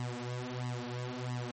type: tone with flanger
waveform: sawtooth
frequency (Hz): 123.47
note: B2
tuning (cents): 0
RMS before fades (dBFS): -38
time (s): 0-1.51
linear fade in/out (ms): 0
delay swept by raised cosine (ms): 1 to 6.3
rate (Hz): 1.5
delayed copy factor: +1
effects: MP3 32 kbps